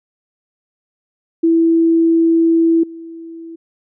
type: tone with level steps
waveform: sine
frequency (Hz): 330.1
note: E4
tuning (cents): +2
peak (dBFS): -9 / -29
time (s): 1.43-3.56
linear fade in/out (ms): 10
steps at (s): 2.83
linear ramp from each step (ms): 5
effects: none